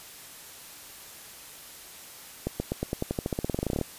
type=accelerating click train; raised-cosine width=2 ms; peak=-14 dBFS; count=22; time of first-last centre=2.47-3.813 s; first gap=130 ms; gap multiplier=0.92; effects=white hiss -46 dBFS RMS until 3.98 s + resampled to 32000 Hz